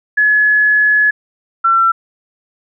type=tone pair in turn; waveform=sine; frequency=1700 / 1349.3 Hz; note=G#6 / E6; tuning=+40 / +40 cents; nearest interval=major third; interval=400 cents; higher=first; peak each=-8 dBFS; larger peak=neither; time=0.17-1.11 / 1.64-1.92 s; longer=first; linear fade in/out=10 ms; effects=none